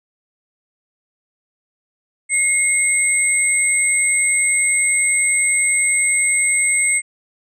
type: tone pair together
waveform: sine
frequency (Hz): 2160 / 8190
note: C#7 / C9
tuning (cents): -45 / -38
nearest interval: octave + major seventh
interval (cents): 2307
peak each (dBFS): -16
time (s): 2.29-7.02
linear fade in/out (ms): 50
effects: tanh soft clip ceiling -6 dBFS